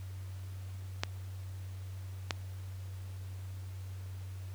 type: clicks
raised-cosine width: 0.2 ms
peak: -13 dBFS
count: 2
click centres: 1.035 / 2.308 s
effects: added 94 Hz sine -40 dBFS peak until 4.54 s + pink hiss -58 dBFS RMS until 4.54 s